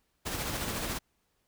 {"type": "noise with tremolo", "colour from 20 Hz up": "pink", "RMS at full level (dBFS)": -33, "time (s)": [0.25, 0.99], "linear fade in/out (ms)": 20, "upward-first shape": "sine", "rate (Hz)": 14, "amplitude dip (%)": 35, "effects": ["pink hiss -75 dBFS RMS until 1.47 s"]}